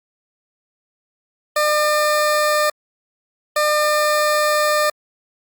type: tone bursts at uneven times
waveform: 20% pulse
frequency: 602 Hz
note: D5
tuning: 43 cents sharp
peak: -10 dBFS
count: 2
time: 1.56-2.7 / 3.56-4.9 s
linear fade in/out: 5 ms
effects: Opus 48 kbps

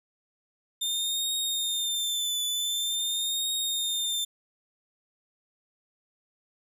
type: tone with vibrato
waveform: sawtooth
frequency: 3604 Hz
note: A7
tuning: 41 cents sharp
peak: -24 dBFS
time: 0.81-4.25 s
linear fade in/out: 10 ms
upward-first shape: triangle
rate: 0.46 Hz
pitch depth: 62 cents each way
effects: none

